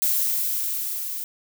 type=noise with level ramp; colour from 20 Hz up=violet; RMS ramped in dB=-21 to -31 dBFS; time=0.02-1.24 s; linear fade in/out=0 ms; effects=none